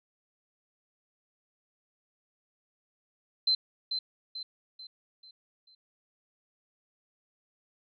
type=tone with echo; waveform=sine; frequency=4086 Hz; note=C8; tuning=42 cents flat; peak=-22 dBFS; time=3.47-3.55 s; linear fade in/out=5 ms; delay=440 ms; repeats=5; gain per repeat=-7 dB; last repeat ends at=5.75 s; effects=none